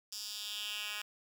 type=tone with high-pass filter sweep; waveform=10% pulse; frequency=208.9 Hz; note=G#3; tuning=10 cents sharp; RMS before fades=-41 dBFS; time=0.12-1.02 s; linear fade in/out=5 ms; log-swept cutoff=5200 to 2100 Hz; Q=2.7; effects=none